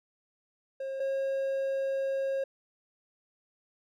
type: tone pair in turn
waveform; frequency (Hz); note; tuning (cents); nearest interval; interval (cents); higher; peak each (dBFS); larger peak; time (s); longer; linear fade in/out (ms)
triangle; 537 / 541; C5 / C#5; +45 / -42; unison; 13; second; -31 / -26; second; 0.8-1 / 1-2.44; second; 5
effects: none